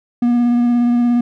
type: tone with vibrato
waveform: triangle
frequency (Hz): 240.3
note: B3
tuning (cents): -47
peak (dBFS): -9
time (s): 0.22-1.21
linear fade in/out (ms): 5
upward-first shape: sine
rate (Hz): 17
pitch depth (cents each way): 15
effects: none